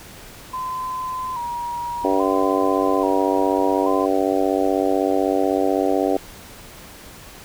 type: tone with vibrato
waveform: sine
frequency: 987.8 Hz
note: B5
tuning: in tune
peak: -24 dBFS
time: 0.53-4.06 s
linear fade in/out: 10 ms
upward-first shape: square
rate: 0.6 Hz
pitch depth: 62 cents each way
type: harmonic tone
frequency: 96 Hz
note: G2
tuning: 36 cents flat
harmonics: 3 / 4 / 5 / 6 / 7 / 8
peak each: -22 / -23 / -24 / -25 / -25 / -26 dBFS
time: 2.04-6.17 s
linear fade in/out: 5 ms
effects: pink hiss -41 dBFS RMS until 7.44 s